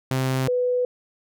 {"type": "tone pair in turn", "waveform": ["sawtooth", "sine"], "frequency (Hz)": [131, 496], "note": ["C3", "B4"], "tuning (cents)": [2, 7], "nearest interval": "octave + major seventh", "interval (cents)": 2305, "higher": "second", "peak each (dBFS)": [-17, -19], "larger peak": "first", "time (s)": [[0.11, 0.48], [0.48, 0.85]], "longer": "neither", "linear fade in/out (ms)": 2, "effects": []}